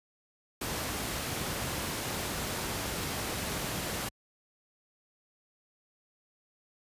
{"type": "noise", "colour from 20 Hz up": "pink", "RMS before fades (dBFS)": -34, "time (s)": [0.61, 4.09], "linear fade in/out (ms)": 5, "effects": ["high-pass 60 Hz 12 dB/octave", "resampled to 32000 Hz"]}